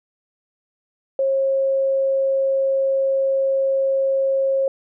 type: tone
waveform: sine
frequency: 540 Hz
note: C#5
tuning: 45 cents flat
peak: -16 dBFS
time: 1.19-4.68 s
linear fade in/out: 2 ms
effects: none